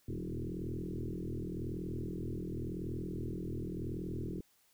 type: tone with frequency modulation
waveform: sine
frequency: 103.83 Hz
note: G#2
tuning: in tune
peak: -36 dBFS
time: 0.08-4.41 s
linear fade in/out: 5 ms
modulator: 40.9 Hz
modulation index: 6.9
effects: white hiss -70 dBFS RMS until 4.73 s